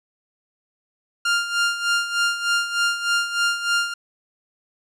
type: tone with tremolo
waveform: sawtooth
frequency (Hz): 1400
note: F6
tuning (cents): +4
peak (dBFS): -13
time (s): 1.25-3.94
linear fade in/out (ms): 5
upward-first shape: sine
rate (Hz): 3.3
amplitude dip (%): 70
effects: low-pass 8000 Hz 12 dB/octave